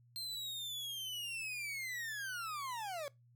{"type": "linear sweep", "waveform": "40% pulse", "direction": "down", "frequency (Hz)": [4186, 547], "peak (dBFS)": -39, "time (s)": [0.16, 3.08], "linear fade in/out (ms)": 0, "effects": ["noise-tail reverb RT60 0.2 s tail -22 dB re dry", "added 120 Hz sine -63 dBFS peak until 3.35 s"]}